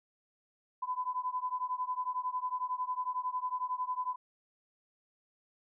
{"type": "beating tone pair", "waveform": "sine", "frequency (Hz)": [1001, 1012], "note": ["B5", "B5"], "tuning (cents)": [23, 42], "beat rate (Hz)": 11, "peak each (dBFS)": [-35, -36], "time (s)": [0.82, 4.16], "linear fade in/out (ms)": 10, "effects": []}